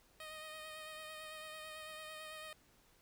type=tone with vibrato; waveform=10% pulse; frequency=622.3 Hz; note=D#5; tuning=in tune; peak=-39 dBFS; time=0.2-2.53 s; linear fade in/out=2 ms; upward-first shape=sine; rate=9 Hz; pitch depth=20 cents each way; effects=pink hiss -69 dBFS RMS until 3.01 s